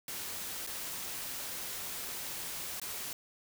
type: noise with dropouts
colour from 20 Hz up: white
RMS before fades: -40 dBFS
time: 0.08-3.13 s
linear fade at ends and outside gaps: 2 ms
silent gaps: 0.666-0.672 / 2.799-2.816 s
effects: none